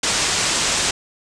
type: low-pass noise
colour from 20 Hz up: white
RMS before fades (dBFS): -20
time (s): 0.03-0.91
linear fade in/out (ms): 5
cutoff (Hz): 8400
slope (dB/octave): 48
effects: none